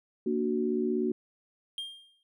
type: chord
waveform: sine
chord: Bb augmented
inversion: none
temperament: equal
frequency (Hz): 233.1 / 293.7 / 370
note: Bb3 / D4 / F#4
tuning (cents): 0 / 0 / 0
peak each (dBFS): -30 / -33 / -29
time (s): 0.26-1.12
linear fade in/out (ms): 5
type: tone with exponential decay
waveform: triangle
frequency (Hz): 3206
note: G7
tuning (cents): +38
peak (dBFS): -30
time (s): 1.78-2.23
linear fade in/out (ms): 1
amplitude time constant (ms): 96
effects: none